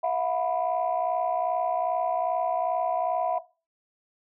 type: chord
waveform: sine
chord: E suspended second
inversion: none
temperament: equal with one note detuned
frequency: 659.3 / 721.8 / 987.8 Hz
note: E5 / F#5 / B5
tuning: 0 / -43 / 0 cents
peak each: -25 / -26 / -31 dBFS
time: 0.03-3.39 s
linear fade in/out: 10 ms
effects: noise-tail reverb RT60 0.3 s tail -17 dB re dry + tanh soft clip ceiling -16 dBFS